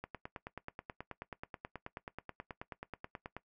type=click train; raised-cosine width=0.5 ms; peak=-27 dBFS; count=32; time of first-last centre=0.04-3.366 s; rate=9.32 Hz; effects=noise-tail reverb RT60 0.1 s tail -18 dB re dry